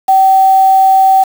sine tone with quantisation, 768 Hz, G5, 36 cents flat, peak -4 dBFS, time 0.08-1.24 s, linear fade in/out 10 ms, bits 4, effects none

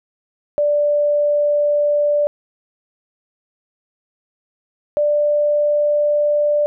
sine tone pair in turn, 587 / 590.3 Hz, D5 / D5, -1 / +9 cents, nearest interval unison, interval 10 cents, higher second, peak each -13 dBFS, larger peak neither, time 0.58-2.27 / 4.97-6.66 s, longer neither, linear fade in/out 0 ms, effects none

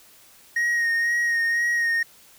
triangle tone with vibrato, 1871 Hz, A#6, 6 cents sharp, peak -18 dBFS, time 0.56-2.03 s, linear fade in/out 5 ms, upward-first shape sine, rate 2 Hz, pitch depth 25 cents each way, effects white hiss -52 dBFS RMS until 2.38 s

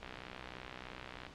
click train, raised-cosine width 0.3 ms, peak -29 dBFS, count 79, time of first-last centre 0.03-1.266 s, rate 63.1 Hz, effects pink hiss -54 dBFS RMS until 1.34 s + low-pass 4000 Hz 12 dB/octave

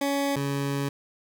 20% pulse tone pair in turn, 280.2 / 140.1 Hz, C#4 / C#3, +19 / +19 cents, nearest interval octave, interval 1200 cents, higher first, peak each -19 / -21 dBFS, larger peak first, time 0.01-0.36 / 0.36-0.89 s, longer second, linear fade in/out 5 ms, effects none

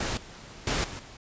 pink noise with level steps, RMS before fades -30 / -46 / -27 / -39 / -47 dBFS, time 0-1.17 s, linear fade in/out 5 ms, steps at 0.17 / 0.67 / 0.84 / 0.99 s, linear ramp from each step 2 ms, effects resampled to 16000 Hz

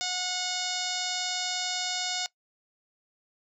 harmonic tone, 729 Hz, F#5, 26 cents flat, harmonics 1 / 2 / 3 / 4 / 5 / 6 / 7 / 8 / 9 / 10, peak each -37 / -41 / -39 / -40 / -35 / -38 / -35 / -41 / -41 / -39 dBFS, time 0.01-2.26 s, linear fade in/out 0 ms, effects noise-tail reverb RT60 0.1 s tail -19 dB re dry

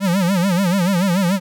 square tone with vibrato, 185 Hz, F#3, in tune, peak -15 dBFS, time 0-1.4 s, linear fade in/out 50 ms, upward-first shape sine, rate 6.9 Hz, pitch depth 150 cents each way, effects none

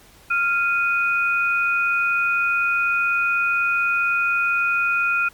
sine tone pair together, 1392.1 / 2482 Hz, F6 / D#7, -6 / -5 cents, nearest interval minor seventh, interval 1001 cents, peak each -19 / -21 dBFS, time 0.3-5.29 s, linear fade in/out 10 ms, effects pink hiss -50 dBFS RMS until 5.33 s + MP3 96 kbps

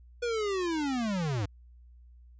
square linear sweep, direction down, 488.2 to 92.4 Hz, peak -29 dBFS, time 0.22-1.46 s, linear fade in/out 10 ms, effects added 60 Hz sine -51 dBFS peak until 2.39 s + resampled to 16000 Hz

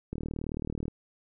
click train, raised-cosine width 3 ms, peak -21 dBFS, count 30, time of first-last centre 0.13-0.881 s, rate 38.6 Hz, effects none

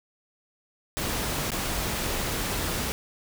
pink noise with dropouts, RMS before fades -29 dBFS, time 0.97-2.92 s, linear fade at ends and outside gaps 0 ms, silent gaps 1.505-1.518 s, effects none

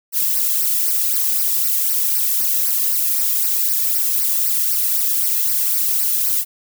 violet noise with flanger, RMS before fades -18 dBFS, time 0.12-6.45 s, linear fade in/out 50 ms, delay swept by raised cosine 0.28 to 1.38 ms, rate 3.9 Hz, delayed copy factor -1, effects none

